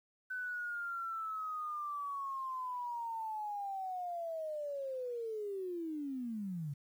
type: linear sweep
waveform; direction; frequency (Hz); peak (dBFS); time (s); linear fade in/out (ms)
sine; down; 1516 to 136.2; -37; 0.3-6.74; 10
effects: 11-bit